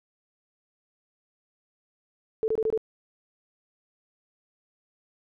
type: tone bursts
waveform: sine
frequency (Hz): 440.7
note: A4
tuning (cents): +3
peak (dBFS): -22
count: 5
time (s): 2.43-2.776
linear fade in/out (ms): 0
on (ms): 50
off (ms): 24
effects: none